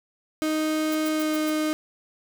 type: tone with pitch glide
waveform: 35% pulse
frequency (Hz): 311.1 to 308.6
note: D#4 to D#4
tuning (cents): 0 to -14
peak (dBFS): -21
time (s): 0.42-1.73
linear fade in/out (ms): 0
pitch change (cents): -14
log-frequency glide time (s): 1.11-1.33
type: noise bursts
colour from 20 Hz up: violet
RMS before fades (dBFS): -36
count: 5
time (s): 0.92-1.5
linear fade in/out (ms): 2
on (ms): 28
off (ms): 110
effects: none